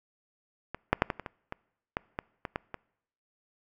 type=clicks; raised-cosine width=0.5 ms; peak=-20 / -6 / -6 / -14 / -22 / -21 / -20 / -13 / -16 / -19 / -15 / -21 dBFS; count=12; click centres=0.746 / 0.93 / 1.021 / 1.102 / 1.197 / 1.262 / 1.524 / 1.969 / 2.189 / 2.452 / 2.559 / 2.743 s; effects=noise-tail reverb RT60 0.8 s tail -25 dB re dry